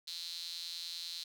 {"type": "tone with high-pass filter", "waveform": "sawtooth", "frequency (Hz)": 170, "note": "F3", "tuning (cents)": -46, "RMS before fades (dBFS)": -43, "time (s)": [0.07, 1.24], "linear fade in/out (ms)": 10, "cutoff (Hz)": 4100, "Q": 8, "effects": []}